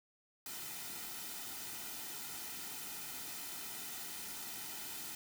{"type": "noise with comb filter", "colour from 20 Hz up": "white", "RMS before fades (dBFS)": -45, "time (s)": [0.46, 5.15], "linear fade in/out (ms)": 2, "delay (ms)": 1.8, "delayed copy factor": -0.6, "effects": []}